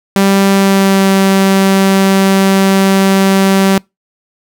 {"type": "tone with pitch glide", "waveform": "sawtooth", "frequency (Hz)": [196, 193.53], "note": ["G3", "G3"], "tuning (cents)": [0, -22], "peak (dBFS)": -3, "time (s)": [0.16, 3.78], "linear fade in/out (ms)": 0, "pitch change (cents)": -22, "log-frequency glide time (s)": [0.5, 1.09], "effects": ["noise-tail reverb RT60 0.2 s tail -26 dB re dry"]}